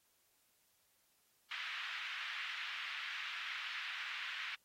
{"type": "band-pass noise", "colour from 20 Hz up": "white", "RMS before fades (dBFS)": -44, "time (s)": [1.51, 4.55], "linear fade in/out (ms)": 2, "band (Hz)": [1400, 3000], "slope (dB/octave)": 24, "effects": ["white hiss -75 dBFS RMS until 4.64 s", "AAC 48 kbps"]}